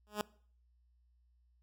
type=tone with exponential growth; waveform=10% pulse; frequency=209.4 Hz; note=G#3; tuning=15 cents sharp; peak=-22 dBFS; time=0.07-0.21 s; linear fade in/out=0 ms; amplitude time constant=29 ms; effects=noise-tail reverb RT60 0.5 s tail -22 dB re dry + added 60 Hz sine -67 dBFS peak until 1.62 s